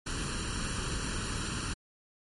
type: noise with comb filter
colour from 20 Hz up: pink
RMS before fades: -34 dBFS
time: 0.06-1.74 s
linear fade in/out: 10 ms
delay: 0.7 ms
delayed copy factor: +0.75
effects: MP3 48 kbps